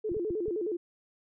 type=tone with vibrato; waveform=sine; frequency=386.8 Hz; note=G4; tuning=23 cents flat; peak=-29 dBFS; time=0.04-0.77 s; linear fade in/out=10 ms; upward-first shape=square; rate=9.6 Hz; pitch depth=190 cents each way
type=clicks; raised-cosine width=5 ms; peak=-30 dBFS; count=4; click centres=0.117 / 0.167 / 0.307 / 0.482 s
effects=none